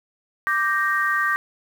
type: chord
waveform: sine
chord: G minor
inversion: second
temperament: equal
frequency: 1174.7 / 1568 / 1864.7 Hz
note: D6 / G6 / Bb6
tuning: 0 / 0 / 0 cents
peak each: -23 dBFS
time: 0.47-1.36 s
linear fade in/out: 0 ms
effects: 7-bit